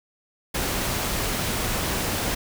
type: noise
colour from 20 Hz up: pink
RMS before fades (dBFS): -26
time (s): 0.54-2.35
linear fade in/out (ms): 10
effects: none